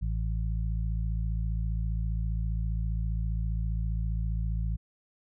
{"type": "harmonic tone", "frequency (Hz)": 55, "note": "A1", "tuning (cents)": 0, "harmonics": [1, 2, 3], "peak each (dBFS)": [-28, -34, -38], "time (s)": [0.01, 4.77], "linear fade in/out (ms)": 20, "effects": []}